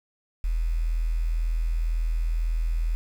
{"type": "tone with quantisation", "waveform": "sine", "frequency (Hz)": 40.99, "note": "E1", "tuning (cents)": -9, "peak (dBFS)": -22, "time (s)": [0.44, 2.95], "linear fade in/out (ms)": 0, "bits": 8, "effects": []}